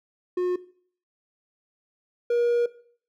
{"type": "tone pair in turn", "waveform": "triangle", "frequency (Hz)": [360.4, 476.5], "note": ["F#4", "A#4"], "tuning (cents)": [-45, 38], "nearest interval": "perfect fourth", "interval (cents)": 483, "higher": "second", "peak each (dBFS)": [-20, -18], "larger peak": "second", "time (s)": [[0.37, 0.56], [2.3, 2.66]], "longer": "second", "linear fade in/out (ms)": 5, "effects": ["noise-tail reverb RT60 0.5 s tail -17 dB re dry"]}